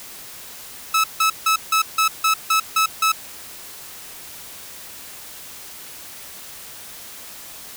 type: tone bursts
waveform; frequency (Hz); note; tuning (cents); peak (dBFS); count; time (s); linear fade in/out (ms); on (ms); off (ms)
sawtooth; 1300; E6; -24; -11; 9; 0.94-3.12; 5; 100; 160
effects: white hiss -38 dBFS RMS until 7.76 s